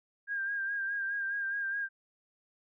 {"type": "tone with vibrato", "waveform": "sine", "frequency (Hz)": 1607, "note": "G6", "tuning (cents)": 43, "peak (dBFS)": -31, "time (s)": [0.27, 1.89], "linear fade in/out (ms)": 50, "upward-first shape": "sine", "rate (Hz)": 4.8, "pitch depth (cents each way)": 39, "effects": []}